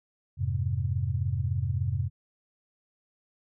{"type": "chord", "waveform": "sine", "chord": "F minor", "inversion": "none", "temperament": "equal", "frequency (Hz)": [87.31, 103.83, 130.81], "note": ["F2", "Ab2", "C3"], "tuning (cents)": [0, 0, 0], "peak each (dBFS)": -30, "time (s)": [0.37, 2.1], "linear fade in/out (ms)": 50, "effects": []}